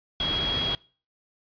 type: tone in noise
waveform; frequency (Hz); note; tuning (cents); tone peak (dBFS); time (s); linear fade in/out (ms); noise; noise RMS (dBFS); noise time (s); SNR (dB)
sine; 3304; G#7; -10; -25; 0.2-0.75; 2; pink; -31; 0.2-0.75; +3
effects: noise-tail reverb RT60 0.4 s tail -24 dB re dry + resampled to 11025 Hz